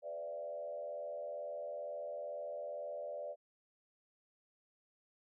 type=tone with frequency modulation; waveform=sine; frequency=587.3 Hz; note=D5; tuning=in tune; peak=-40 dBFS; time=0.02-3.36 s; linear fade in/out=50 ms; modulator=82.2 Hz; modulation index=0.91; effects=none